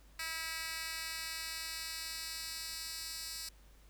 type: tone with high-pass filter sweep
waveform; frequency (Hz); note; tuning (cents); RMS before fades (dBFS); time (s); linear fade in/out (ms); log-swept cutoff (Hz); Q
10% pulse; 324; E4; -30; -42; 0.19-3.49; 5; 2300 to 4800; 1.1
effects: added 50 Hz sine -58 dBFS peak until 3.89 s + pink hiss -66 dBFS RMS until 3.89 s